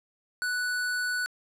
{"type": "tone", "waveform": "square", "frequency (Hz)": 1482, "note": "F#6", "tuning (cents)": 2, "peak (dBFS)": -28, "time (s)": [0.42, 1.26], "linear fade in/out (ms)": 0, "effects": ["low-pass 12000 Hz 12 dB/octave", "9-bit"]}